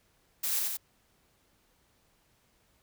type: noise with echo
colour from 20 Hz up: blue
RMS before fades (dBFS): -31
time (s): 0.43-0.6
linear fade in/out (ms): 10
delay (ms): 86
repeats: 2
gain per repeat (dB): -2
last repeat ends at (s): 0.772
effects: pink hiss -69 dBFS RMS until 2.82 s